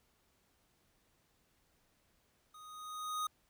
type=tone with level ramp; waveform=square; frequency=1244.5 Hz; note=D#6; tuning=in tune; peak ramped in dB=-54 to -34 dBFS; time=2.54-3.27 s; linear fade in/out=5 ms; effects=pink hiss -74 dBFS RMS until 3.49 s